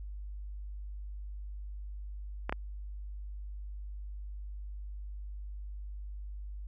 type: clicks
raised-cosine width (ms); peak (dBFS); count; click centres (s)
0.5; -17; 2; 2.495 / 2.525
effects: added 50 Hz sine -39 dBFS peak until 6.67 s